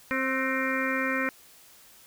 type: harmonic tone with a mistuned harmonic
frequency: 264.2 Hz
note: C4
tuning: 17 cents sharp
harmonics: 1 / 2 / 4 / 5 / 6 / 7 / 8 / 9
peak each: -31 / -33 / -37 / -35 / -34 / -31 / -36 / -35 dBFS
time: 0.11-1.29 s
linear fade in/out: 0 ms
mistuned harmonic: 6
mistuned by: -52 cents
effects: white hiss -54 dBFS RMS until 2.06 s